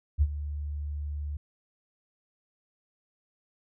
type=tone with ADSR envelope; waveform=sine; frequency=73.42 Hz; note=D2; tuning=in tune; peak=-17 dBFS; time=0.18-1.37 s; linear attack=37 ms; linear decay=50 ms; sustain=-14 dB; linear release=4 ms; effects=none